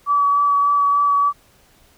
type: tone with vibrato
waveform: sine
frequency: 1144 Hz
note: D6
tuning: 46 cents flat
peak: -13 dBFS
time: 0.06-1.33 s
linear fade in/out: 50 ms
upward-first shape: sine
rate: 3.4 Hz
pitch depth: 13 cents each way
effects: pink hiss -54 dBFS RMS until 1.97 s